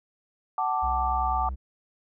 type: chord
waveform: sine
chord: D major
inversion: first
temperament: equal with one note detuned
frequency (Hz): 750.3 / 880 / 1174.7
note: F#5 / A5 / D6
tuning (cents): +24 / 0 / 0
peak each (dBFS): -28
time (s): 0.58-1.49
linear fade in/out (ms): 2
type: tone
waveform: triangle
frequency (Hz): 64.3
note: C2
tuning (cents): -30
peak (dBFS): -28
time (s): 0.82-1.56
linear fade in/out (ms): 20
effects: none